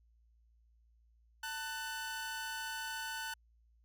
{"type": "tone pair together", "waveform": "sawtooth", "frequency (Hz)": [890, 1494.6], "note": ["A5", "F#6"], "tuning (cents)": [20, 17], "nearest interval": "major sixth", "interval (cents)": 897, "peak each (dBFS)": [-40, -37], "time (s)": [1.43, 3.34], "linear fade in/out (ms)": 5, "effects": ["added 57 Hz sine -65 dBFS peak until 3.84 s"]}